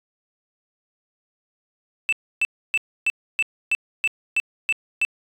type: tone bursts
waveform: sine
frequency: 2645 Hz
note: E7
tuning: 5 cents sharp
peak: -14 dBFS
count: 10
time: 2.09-5.05 s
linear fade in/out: 0 ms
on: 35 ms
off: 290 ms
effects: tanh soft clip ceiling -16 dBFS